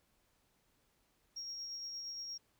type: tone with tremolo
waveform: sine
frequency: 5588 Hz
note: F8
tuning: in tune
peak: -39 dBFS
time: 1.36-2.38 s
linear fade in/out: 10 ms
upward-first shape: sine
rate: 8.6 Hz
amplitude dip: 30%
effects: tanh soft clip ceiling -38 dBFS + pink hiss -75 dBFS RMS until 2.59 s